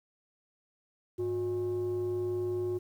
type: tone pair together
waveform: sine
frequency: 101.9 / 360.9 Hz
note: G#2 / F#4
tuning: -32 / -43 cents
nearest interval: octave + minor seventh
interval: 2189 cents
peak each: -36 / -28 dBFS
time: 1.18-2.79 s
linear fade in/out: 20 ms
effects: tanh soft clip ceiling -27 dBFS + 10-bit